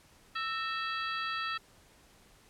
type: harmonic tone with a mistuned harmonic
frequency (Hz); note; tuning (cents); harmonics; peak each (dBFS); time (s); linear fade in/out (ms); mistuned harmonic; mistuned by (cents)
659.3; E5; 0; 2 / 3 / 4 / 5 / 6 / 7; -35 / -39 / -41 / -43 / -45 / -46; 0.35-1.58; 10; 3; -130
effects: pink hiss -61 dBFS RMS until 2.49 s + low-pass 12000 Hz 12 dB/octave